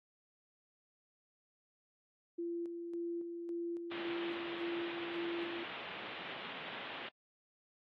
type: tone with tremolo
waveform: sine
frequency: 341.4 Hz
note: F4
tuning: 39 cents flat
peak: -36 dBFS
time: 2.38-5.64 s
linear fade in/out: 10 ms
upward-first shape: square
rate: 1.8 Hz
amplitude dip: 40%
type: low-pass noise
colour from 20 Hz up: white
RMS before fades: -46 dBFS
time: 3.91-7.09 s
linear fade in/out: 5 ms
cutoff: 3400 Hz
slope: 48 dB/octave
effects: high-pass 200 Hz 12 dB/octave + AAC 32 kbps